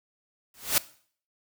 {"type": "noise with exponential growth", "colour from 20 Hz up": "white", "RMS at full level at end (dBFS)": -19, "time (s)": [0.54, 0.78], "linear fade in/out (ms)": 2, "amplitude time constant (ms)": 51, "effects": ["noise-tail reverb RT60 0.5 s tail -18 dB re dry"]}